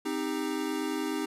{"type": "chord", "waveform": "square", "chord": "C minor", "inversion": "none", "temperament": "equal with one note detuned", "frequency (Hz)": [261.6, 311.1, 398.2], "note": ["C4", "Eb4", "G4"], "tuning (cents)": [0, 0, 27], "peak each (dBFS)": [-36, -33, -36], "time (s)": [0.05, 1.26], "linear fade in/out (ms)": 10, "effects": ["resampled to 32000 Hz"]}